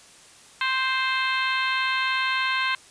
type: harmonic tone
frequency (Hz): 523.3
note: C5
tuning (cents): 0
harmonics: 2 / 3 / 4 / 5 / 6 / 7 / 8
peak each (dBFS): -27 / -27 / -29 / -30 / -33 / -35 / -35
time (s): 0.61-2.75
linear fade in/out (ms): 2
effects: white hiss -50 dBFS RMS until 2.9 s + resampled to 22050 Hz